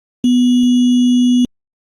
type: tone with sample-and-hold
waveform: sine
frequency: 246.9 Hz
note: B3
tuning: in tune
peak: -8 dBFS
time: 0.24-1.45 s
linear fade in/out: 2 ms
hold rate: 3150 Hz
effects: low-pass 7000 Hz 12 dB/octave + Opus 24 kbps